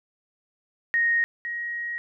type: tone pair in turn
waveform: sine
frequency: 1864.7 / 1889.6 Hz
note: A#6 / A#6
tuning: 0 / +23 cents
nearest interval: unison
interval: 23 cents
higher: second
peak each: -19 / -28 dBFS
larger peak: first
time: 0.94-1.24 / 1.45-1.98 s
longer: second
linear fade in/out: 0 ms
effects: none